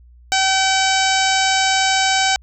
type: harmonic tone with a mistuned harmonic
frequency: 767 Hz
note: G5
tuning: 38 cents flat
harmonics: 1 / 2 / 3 / 4 / 5 / 6 / 7 / 8 / 9 / 10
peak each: -18 / -21 / -23 / -24 / -25 / -26 / -26 / -27 / -28 / -28 dBFS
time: 0.32-2.36 s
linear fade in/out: 0 ms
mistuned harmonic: 4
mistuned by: -15 cents
effects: added 60 Hz sine -43 dBFS peak until 2.42 s